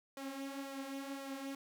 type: tone with flanger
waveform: sawtooth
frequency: 273.5 Hz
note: C#4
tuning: 23 cents flat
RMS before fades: -44 dBFS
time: 0.17-1.55 s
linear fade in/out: 2 ms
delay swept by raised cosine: 2 to 7 ms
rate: 1.9 Hz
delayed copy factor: +0.55
effects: none